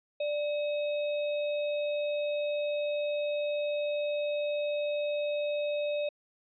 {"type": "tone with sample-and-hold", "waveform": "sine", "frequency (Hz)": 589, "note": "D5", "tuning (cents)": 5, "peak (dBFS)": -28, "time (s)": [0.2, 6.09], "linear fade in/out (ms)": 5, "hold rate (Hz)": 3150, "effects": ["resampled to 11025 Hz"]}